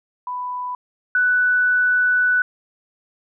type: tone pair in turn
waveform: sine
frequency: 993 / 1487.8 Hz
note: B5 / F#6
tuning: +9 / +9 cents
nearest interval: perfect fifth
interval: 700 cents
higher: second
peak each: -24 / -14 dBFS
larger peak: second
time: 0.27-0.75 / 1.15-2.42 s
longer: second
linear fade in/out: 2 ms
effects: none